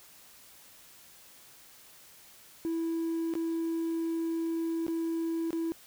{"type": "tone with dropouts", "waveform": "triangle", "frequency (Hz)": 329.6, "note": "E4", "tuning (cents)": 0, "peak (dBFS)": -26, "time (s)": [2.65, 5.72], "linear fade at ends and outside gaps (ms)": 0, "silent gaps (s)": [[3.338, 3.353], [4.866, 4.881], [5.506, 5.53]], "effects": ["tanh soft clip ceiling -24 dBFS", "white hiss -55 dBFS RMS until 5.86 s"]}